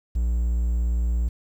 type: tone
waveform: triangle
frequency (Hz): 58.7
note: A#1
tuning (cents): +13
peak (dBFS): -18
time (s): 0.15-1.29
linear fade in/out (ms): 10
effects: 9-bit